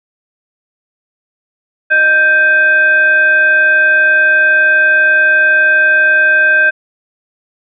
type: tone with frequency modulation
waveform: sine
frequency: 1568 Hz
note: G6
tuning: in tune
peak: -6 dBFS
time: 1.9-6.71 s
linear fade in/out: 20 ms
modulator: 951 Hz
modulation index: 0.44
effects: none